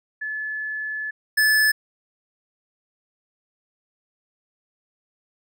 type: tone pair in turn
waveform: sine / square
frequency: 1725 / 1731.9 Hz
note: A6 / A6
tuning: -35 / -28 cents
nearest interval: unison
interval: 7 cents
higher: second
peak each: -26 / -16 dBFS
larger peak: second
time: 0.21-1.11 / 1.37-1.72 s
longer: first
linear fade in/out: 10 ms
effects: none